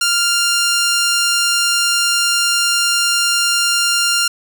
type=tone; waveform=10% pulse; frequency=1395 Hz; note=F6; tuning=2 cents flat; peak=-5 dBFS; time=0.01-4.28 s; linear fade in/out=5 ms; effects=none